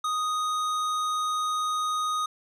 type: tone with hard clipping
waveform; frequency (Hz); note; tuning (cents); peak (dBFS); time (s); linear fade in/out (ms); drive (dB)
sine; 1244.5; D#6; 0; -27; 0.04-2.26; 5; 13
effects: none